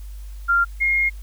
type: tone pair in turn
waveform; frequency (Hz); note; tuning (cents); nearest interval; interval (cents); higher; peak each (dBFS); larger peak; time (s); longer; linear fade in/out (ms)
sine; 1389 / 2140; F6 / C7; -10 / +38; perfect fifth; 748; second; -14 / -16; first; 0.48-0.65 / 0.8-1.1; second; 20
effects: added 50 Hz sine -32 dBFS peak until 1.22 s + white hiss -53 dBFS RMS until 1.22 s